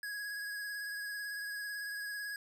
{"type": "tone with vibrato", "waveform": "square", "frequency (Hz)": 1661.2, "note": "G#6", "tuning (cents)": 0, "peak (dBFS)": -39, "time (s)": [0.03, 2.36], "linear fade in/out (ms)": 2, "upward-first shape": "triangle", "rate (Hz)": 18, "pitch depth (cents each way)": 28, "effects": []}